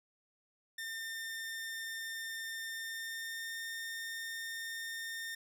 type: tone with pitch glide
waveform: sawtooth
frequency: 1807 to 1820.6 Hz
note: A6 to A#6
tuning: +46 to -41 cents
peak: -36 dBFS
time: 0.78-5.35 s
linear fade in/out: 5 ms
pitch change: +13 cents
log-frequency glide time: 2.68-3.58 s
effects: none